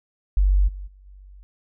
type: tone with level steps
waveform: sine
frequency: 47.93 Hz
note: G1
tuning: 38 cents flat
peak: -14 / -31 / -46 / -42 dBFS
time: 0.37-1.43 s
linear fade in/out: 0 ms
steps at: 0.67 / 0.86 / 1.05 s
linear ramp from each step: 20 ms
effects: none